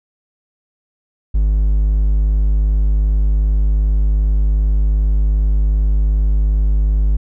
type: tone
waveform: triangle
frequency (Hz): 51.3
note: G#1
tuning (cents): -21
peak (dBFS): -9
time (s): 1.34-7.17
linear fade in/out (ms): 10
effects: none